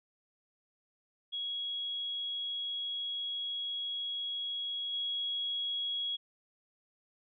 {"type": "tone with level steps", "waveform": "sine", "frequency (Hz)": 3322, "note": "G#7", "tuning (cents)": 0, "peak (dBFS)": [-34, -32], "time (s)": [1.32, 6.17], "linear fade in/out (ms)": 20, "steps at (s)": 4.93, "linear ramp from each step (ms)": 2, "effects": []}